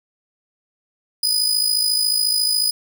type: tone with amplitude modulation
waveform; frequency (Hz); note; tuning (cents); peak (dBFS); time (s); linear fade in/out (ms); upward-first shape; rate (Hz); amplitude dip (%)
sawtooth; 4978; D#8; 0; -11; 1.23-2.71; 5; sine; 54.1; 60
effects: none